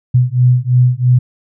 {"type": "beating tone pair", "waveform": "sine", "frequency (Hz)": [123.47, 126.47], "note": ["B2", "B2"], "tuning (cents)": [0, 42], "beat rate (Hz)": 3, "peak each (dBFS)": -11, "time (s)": [0.14, 1.19], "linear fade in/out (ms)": 10, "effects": []}